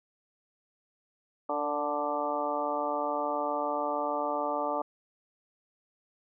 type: harmonic tone with a mistuned harmonic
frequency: 146.83 Hz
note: D3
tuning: in tune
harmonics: 2 / 3 / 4 / 5 / 6 / 7 / 8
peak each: -38 / -39 / -33 / -36 / -34 / -42 / -35 dBFS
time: 1.49-4.82 s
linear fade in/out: 5 ms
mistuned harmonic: 3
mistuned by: +33 cents
effects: none